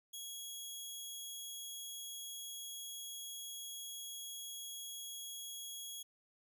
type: tone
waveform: 15% pulse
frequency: 3322 Hz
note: G#7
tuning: in tune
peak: -37 dBFS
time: 0.13-6.03 s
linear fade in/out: 10 ms
effects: none